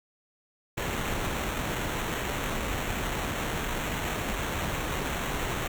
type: noise with sample-and-hold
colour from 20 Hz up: pink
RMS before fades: -31 dBFS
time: 0.77-5.68 s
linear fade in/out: 10 ms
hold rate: 4900 Hz
effects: none